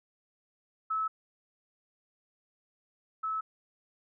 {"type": "tone pair in turn", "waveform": "sine", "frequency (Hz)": [1300, 1300], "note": ["E6", "E6"], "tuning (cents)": [-24, -24], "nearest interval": "unison", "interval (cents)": 0, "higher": "neither", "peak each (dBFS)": [-28, -30], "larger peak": "first", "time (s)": [[0.9, 1.08], [3.23, 3.41]], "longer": "neither", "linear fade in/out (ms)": 10, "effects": []}